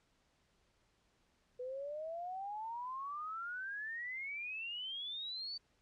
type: exponential sweep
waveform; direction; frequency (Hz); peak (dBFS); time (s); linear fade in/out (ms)
sine; up; 491.4 to 4600; -40; 1.59-5.58; 10
effects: pink hiss -75 dBFS RMS until 5.81 s + low-pass 7000 Hz 12 dB/octave